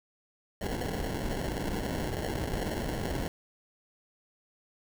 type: noise with sample-and-hold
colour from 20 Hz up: pink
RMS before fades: -33 dBFS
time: 0.61-3.28 s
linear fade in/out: 2 ms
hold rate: 1225 Hz
effects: none